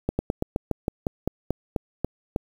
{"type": "slowing click train", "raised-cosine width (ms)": 2, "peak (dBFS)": -10, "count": 13, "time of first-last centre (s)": [0.09, 2.361], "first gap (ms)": 100, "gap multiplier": 1.11, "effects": ["7-bit"]}